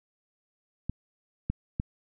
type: clicks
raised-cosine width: 5 ms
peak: -18 / -15 / -16 dBFS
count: 3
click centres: 0.896 / 1.5 / 1.799 s
effects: none